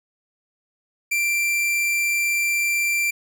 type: tone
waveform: 45% pulse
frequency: 2358 Hz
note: D7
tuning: 6 cents sharp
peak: -19 dBFS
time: 1.11-3.11 s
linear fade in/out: 10 ms
effects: none